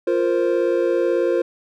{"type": "chord", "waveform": "triangle", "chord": "F suspended fourth", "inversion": "none", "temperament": "just", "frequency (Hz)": [349.2, 465.6, 523.8], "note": ["F4", "Bb4", "C5"], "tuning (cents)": [0, -2, 2], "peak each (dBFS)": [-18, -20, -19], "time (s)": [0.07, 1.42], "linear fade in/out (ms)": 5, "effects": []}